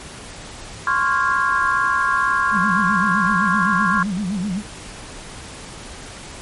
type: chord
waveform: sine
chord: Db major seventh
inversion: third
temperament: equal with one note detuned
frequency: 1046.5 / 1108.7 / 1396.9 / 1639.3 Hz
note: C6 / Db6 / F6 / Ab6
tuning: 0 / 0 / 0 / -23 cents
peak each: -21 dBFS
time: 0.87-4.03 s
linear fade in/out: 2 ms
type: tone with vibrato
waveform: sine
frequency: 193.4 Hz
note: G3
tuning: 23 cents flat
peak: -20 dBFS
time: 2.51-4.63 s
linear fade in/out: 50 ms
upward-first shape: sine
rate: 7.8 Hz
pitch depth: 180 cents each way
effects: pink hiss -36 dBFS RMS until 6.41 s + MP3 48 kbps